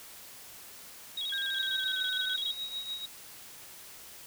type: tone with vibrato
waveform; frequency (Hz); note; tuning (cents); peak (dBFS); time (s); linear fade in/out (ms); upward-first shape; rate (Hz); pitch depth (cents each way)
sine; 3545; A7; +12; -32; 1.17-2.53; 5; square; 12; 110
type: tone with pitch glide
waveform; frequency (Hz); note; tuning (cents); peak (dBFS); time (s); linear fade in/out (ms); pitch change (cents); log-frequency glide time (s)
sine; 1600 to 1511.9; G6 to F#6; +35 to +37; -34; 1.32-2.36; 5; -98; 1.44-2.06
type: tone with tremolo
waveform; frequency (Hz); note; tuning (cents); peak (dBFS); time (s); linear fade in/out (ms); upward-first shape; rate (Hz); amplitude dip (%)
sine; 3807; A#7; +36; -32; 1.56-3.06; 10; triangle; 6.8; 70
effects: white hiss -49 dBFS RMS until 4.26 s